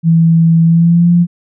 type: tone with pitch glide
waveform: sine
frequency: 164.81 to 173.4 Hz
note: E3 to F3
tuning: 0 to -12 cents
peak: -5 dBFS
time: 0.03-1.27 s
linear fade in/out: 50 ms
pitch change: +88 cents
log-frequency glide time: 0.64-1.11 s
effects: none